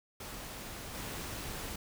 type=noise with level steps; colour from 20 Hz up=pink; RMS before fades=-44 / -41 dBFS; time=0.2-1.76 s; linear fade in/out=5 ms; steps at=0.94 s; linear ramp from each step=10 ms; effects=none